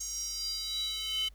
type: tone with high-pass filter sweep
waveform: square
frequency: 434.5 Hz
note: A4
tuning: 22 cents flat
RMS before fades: -35 dBFS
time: 0-1.29 s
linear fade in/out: 10 ms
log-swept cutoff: 6400 to 2900 Hz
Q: 8.5
effects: added 50 Hz sine -51 dBFS peak until 1.34 s + pink hiss -68 dBFS RMS until 1.34 s